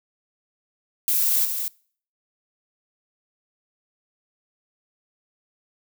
violet noise with echo, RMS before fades -21 dBFS, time 1.08-1.45 s, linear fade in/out 0 ms, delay 230 ms, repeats 1, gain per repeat -6 dB, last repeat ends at 1.68 s, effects noise-tail reverb RT60 0.5 s tail -24 dB re dry

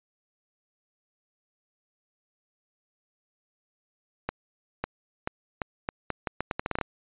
accelerating click train, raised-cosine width 0.5 ms, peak -13 dBFS, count 15, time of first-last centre 4.29-6.812 s, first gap 550 ms, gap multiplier 0.79, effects resampled to 8000 Hz

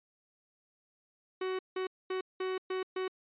45% pulse tone bursts at uneven times, 374.1 Hz, F#4, 19 cents sharp, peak -32 dBFS, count 6, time 1.41-1.59 / 1.76-1.87 / 2.1-2.21 / 2.4-2.58 / 2.7-2.83 / 2.96-3.08 s, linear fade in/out 5 ms, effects resampled to 8000 Hz

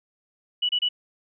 sine tone bursts, 2946 Hz, F#7, 8 cents flat, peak -20 dBFS, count 3, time 0.62-0.889 s, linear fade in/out 10 ms, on 71 ms, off 28 ms, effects none

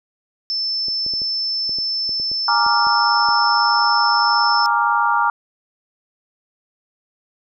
sine tone, 5290 Hz, E8, 5 cents sharp, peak -19 dBFS, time 0.5-4.66 s, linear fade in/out 0 ms
clicks, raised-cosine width 2 ms, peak -24 dBFS, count 12, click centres 0.884 / 1.064 / 1.137 / 1.218 / 1.694 / 1.786 / 2.093 / 2.199 / 2.316 / 2.664 / 2.869 / 3.288 s
sine chord, Bb dominant seventh, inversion third, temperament equal, 830.6 / 932.3 / 1174.7 / 1396.9 Hz, Ab5 / Bb5 / D6 / F6, 0 / 0 / 0 / 0 cents, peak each -22 / -18 / -20 / -20 dBFS, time 2.48-5.3 s, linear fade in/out 2 ms
effects none

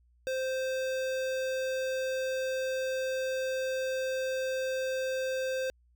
square tone with notch filter, 522 Hz, C5, 4 cents flat, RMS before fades -32 dBFS, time 0.27-5.7 s, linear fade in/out 0 ms, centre 11000 Hz, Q 1, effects added 60 Hz sine -62 dBFS peak until 5.95 s

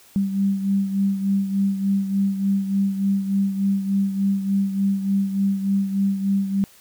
sine beating tone pair, 196 / 199.4 Hz, G3 / G3, 0 / +30 cents, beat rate 3.4 Hz, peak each -19 / -26 dBFS, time 0.16-6.64 s, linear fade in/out 0 ms, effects white hiss -51 dBFS RMS until 6.8 s

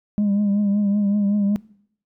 sine tone with vibrato, 203.7 Hz, G#3, 33 cents flat, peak -14 dBFS, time 0.18-1.56 s, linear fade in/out 0 ms, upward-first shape triangle, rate 5.3 Hz, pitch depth 56 cents each way, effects noise-tail reverb RT60 0.7 s tail -24 dB re dry + tanh soft clip ceiling -15 dBFS

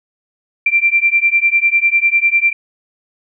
sine beating tone pair, 2354 / 2364 Hz, D7 / D7, +3 / +11 cents, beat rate 10 Hz, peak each -13 dBFS, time 0.66-2.53 s, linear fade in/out 5 ms, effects none

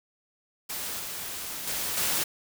white noise with level steps, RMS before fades -34 / -36 / -31 / -27 dBFS, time 0.69-2.24 s, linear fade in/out 10 ms, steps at 0.99 / 1.67 / 1.97 s, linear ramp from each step 5 ms, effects none

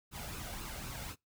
pink noise with flanger, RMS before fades -43 dBFS, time 0.11-1.16 s, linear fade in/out 50 ms, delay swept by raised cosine 0.75 to 1.45 ms, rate 3.9 Hz, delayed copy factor +0.55, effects noise-tail reverb RT60 0.2 s tail -25 dB re dry

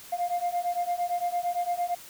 sine beating tone pair, 698.5 / 707.3 Hz, F5 / F5, 0 / +22 cents, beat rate 8.8 Hz, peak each -28 / -27 dBFS, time 0.12-1.95 s, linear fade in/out 10 ms, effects tanh soft clip ceiling -22 dBFS + white hiss -47 dBFS RMS until 2.09 s

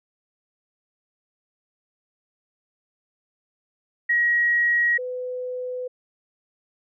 sine tone pair in turn, 1900 / 502.1 Hz, A#6 / B4, +33 / +29 cents, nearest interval octave + major seventh, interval 2304 cents, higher first, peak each -17 / -27 dBFS, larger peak first, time 4.09-4.98 / 4.98-5.88 s, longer second, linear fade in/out 10 ms, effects none

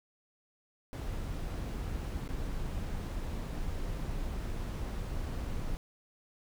brown noise with dropouts, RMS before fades -36 dBFS, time 0.93-5.77 s, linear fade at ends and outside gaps 0 ms, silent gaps 2.278-2.289 s, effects none

